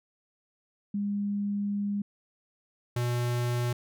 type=tone pair in turn; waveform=sine / square; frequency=203.1 / 121.33 Hz; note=G#3 / B2; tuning=-38 / -30 cents; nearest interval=major sixth; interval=892 cents; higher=first; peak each=-27 dBFS; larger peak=neither; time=0.94-2.02 / 2.96-3.73 s; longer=first; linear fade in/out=5 ms; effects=none